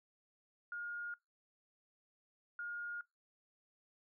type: tone bursts at uneven times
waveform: sine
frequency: 1424 Hz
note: F6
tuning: 33 cents sharp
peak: -40 dBFS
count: 2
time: 0.72-1.14 / 2.59-3.01 s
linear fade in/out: 2 ms
effects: noise-tail reverb RT60 0.2 s tail -24 dB re dry